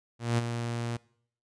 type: tone with ADSR envelope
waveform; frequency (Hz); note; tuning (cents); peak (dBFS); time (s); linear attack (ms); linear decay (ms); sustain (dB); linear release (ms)
sawtooth; 117.9; A#2; +20; -19; 0.19-0.97; 190; 23; -8; 7
effects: noise-tail reverb RT60 0.6 s tail -22 dB re dry + resampled to 22050 Hz